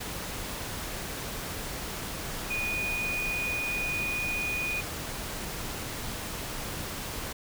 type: tone in noise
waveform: sine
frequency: 2466 Hz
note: D#7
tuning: 16 cents flat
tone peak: -29 dBFS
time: 2.5-4.81 s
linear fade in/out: 10 ms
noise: pink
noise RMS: -36 dBFS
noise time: 0-7.33 s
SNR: +4 dB
effects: none